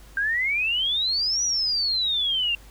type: exponential two-way sweep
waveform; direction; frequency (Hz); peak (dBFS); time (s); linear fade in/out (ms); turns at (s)
sine; up then down; 1568 to 5920 to 2736; -21; 0.17-2.55; 2; 1.43
effects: added 50 Hz sine -46 dBFS peak until 2.7 s + pink hiss -52 dBFS RMS until 2.7 s